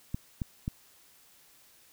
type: clicks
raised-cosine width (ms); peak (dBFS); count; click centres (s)
5; -19; 3; 0.145 / 0.418 / 0.679
effects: white hiss -60 dBFS RMS until 1.92 s